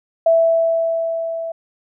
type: tone with level ramp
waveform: sine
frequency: 660 Hz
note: E5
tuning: 2 cents sharp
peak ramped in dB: -9 to -23 dBFS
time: 0.26-1.52 s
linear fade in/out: 5 ms
effects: none